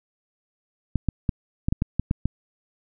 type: clicks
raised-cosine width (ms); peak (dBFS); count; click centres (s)
5; -9; 9; 0.957 / 1.087 / 1.292 / 1.685 / 1.725 / 1.821 / 1.996 / 2.111 / 2.256
effects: none